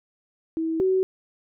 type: tone pair in turn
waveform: sine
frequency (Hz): 323.8 / 376.6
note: E4 / F#4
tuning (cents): -31 / +31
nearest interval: minor third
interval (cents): 262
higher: second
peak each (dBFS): -23 / -18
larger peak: second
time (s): 0.57-0.8 / 0.8-1.03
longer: neither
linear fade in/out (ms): 0
effects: none